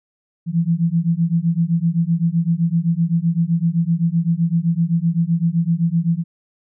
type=beating tone pair; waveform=sine; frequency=163.9 / 171.7 Hz; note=E3 / F3; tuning=-10 / -29 cents; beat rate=7.8 Hz; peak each=-18 dBFS; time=0.46-6.24 s; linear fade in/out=50 ms; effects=none